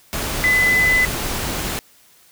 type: tone in noise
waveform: sine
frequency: 2011 Hz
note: B6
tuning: 31 cents sharp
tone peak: -13 dBFS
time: 0.44-1.05 s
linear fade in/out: 0 ms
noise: pink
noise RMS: -24 dBFS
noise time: 0.13-1.79 s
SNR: +8 dB
effects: white hiss -52 dBFS RMS until 2.31 s